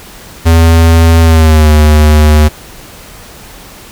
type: tone with pitch glide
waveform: square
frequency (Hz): 82.41 to 76.01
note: E2 to D#2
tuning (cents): 0 to -40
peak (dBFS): -3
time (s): 0.45-2.49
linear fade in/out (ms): 20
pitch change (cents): -140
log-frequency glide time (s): 1.22-1.71
effects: pink hiss -32 dBFS RMS until 3.91 s